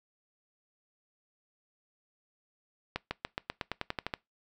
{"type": "accelerating click train", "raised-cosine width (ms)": 0.3, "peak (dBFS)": -16, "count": 12, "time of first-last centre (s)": [2.96, 4.138], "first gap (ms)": 150, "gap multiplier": 0.93, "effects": ["noise-tail reverb RT60 0.2 s tail -23 dB re dry"]}